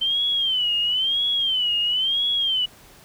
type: tone with vibrato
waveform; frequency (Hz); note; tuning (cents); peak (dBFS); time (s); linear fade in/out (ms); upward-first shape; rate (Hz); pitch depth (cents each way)
sine; 3090; G7; -26; -19; 0.01-2.66; 10; sine; 0.99; 140
effects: pink hiss -49 dBFS RMS until 3.04 s